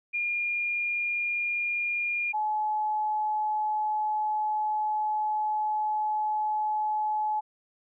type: tone pair in turn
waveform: sine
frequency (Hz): 2415 / 853.8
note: D7 / G#5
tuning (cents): +48 / +48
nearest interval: octave + tritone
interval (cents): 1800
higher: first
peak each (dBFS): -26 / -25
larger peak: second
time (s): 0.13-2.33 / 2.33-7.41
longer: second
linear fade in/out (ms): 20
effects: none